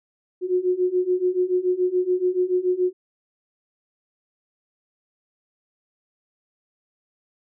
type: beating tone pair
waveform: sine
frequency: 360 / 367 Hz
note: F#4 / F#4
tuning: -47 / -14 cents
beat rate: 7 Hz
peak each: -23 / -21 dBFS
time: 0.41-2.93 s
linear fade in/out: 50 ms
effects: none